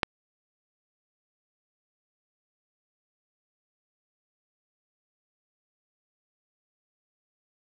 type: click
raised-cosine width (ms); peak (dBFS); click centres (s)
0.3; -6; 0.032
effects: none